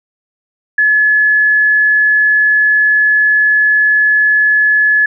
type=tone; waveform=sine; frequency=1709 Hz; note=G#6; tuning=49 cents sharp; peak=-7 dBFS; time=0.78-5.06 s; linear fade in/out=5 ms; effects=none